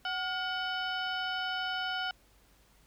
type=harmonic tone with a mistuned harmonic; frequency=748 Hz; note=F#5; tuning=19 cents sharp; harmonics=1 / 2 / 3 / 4 / 5 / 6 / 7; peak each=-37 / -35 / -48 / -37 / -50 / -50 / -46 dBFS; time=0.05-2.11 s; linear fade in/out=2 ms; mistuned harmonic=2; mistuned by=-77 cents; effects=added 50 Hz sine -65 dBFS peak until 2.86 s + pink hiss -65 dBFS RMS until 2.86 s